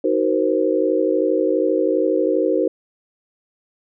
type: chord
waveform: sine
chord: C half-diminished seventh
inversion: first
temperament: just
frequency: 314 / 376.7 / 470.9 / 523.3 Hz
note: Eb4 / Gb4 / Bb4 / C5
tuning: +16 / +31 / +18 / 0 cents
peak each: -21 dBFS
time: 0.04-2.68 s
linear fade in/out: 5 ms
effects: none